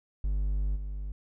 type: tone with level steps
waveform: triangle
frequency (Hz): 50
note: G1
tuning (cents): +35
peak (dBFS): -24 / -31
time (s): 0.24-1.12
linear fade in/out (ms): 0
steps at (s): 0.75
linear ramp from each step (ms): 20
effects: none